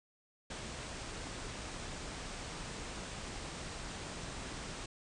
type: low-pass noise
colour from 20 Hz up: pink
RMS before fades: -44 dBFS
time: 0.5-4.86 s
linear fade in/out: 5 ms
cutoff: 9100 Hz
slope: 96 dB/octave
effects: none